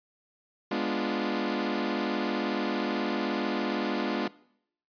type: chord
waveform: sawtooth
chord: G# diminished seventh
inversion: none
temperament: equal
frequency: 207.7 / 246.9 / 293.7 / 349.2 Hz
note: G#3 / B3 / D4 / F4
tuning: 0 / 0 / 0 / 0 cents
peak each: -29 dBFS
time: 0.71-4.28 s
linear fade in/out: 5 ms
effects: noise-tail reverb RT60 0.7 s tail -21 dB re dry + resampled to 11025 Hz